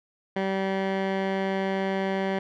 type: tone with low-pass filter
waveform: 15% pulse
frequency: 192.7 Hz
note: G3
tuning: 29 cents flat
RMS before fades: -27 dBFS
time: 0.36-2.39 s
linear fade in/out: 5 ms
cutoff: 2400 Hz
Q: 1
effects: none